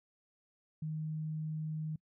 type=tone; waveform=sine; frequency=155.8 Hz; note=D#3; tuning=3 cents sharp; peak=-35 dBFS; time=0.82-1.96 s; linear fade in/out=5 ms; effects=noise-tail reverb RT60 0.1 s tail -25 dB re dry